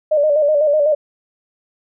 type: tone with vibrato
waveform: sine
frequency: 596 Hz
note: D5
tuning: 25 cents sharp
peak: -11 dBFS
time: 0.11-0.95 s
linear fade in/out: 10 ms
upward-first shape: square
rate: 8 Hz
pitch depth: 57 cents each way
effects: none